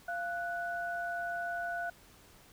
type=tone pair together; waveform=sine; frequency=692.4 / 1480 Hz; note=F5 / F#6; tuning=-15 / 0 cents; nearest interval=octave + minor second; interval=1315 cents; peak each=-36 / -37 dBFS; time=0.08-1.9 s; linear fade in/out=5 ms; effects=pink hiss -59 dBFS RMS until 2.52 s